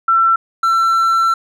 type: tone pair in turn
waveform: sine / triangle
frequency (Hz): 1345 / 1345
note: E6 / E6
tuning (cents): +34 / +34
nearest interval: unison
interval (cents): 0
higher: neither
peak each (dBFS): -9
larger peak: neither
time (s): 0.08-0.36 / 0.63-1.34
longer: second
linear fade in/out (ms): 5
effects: none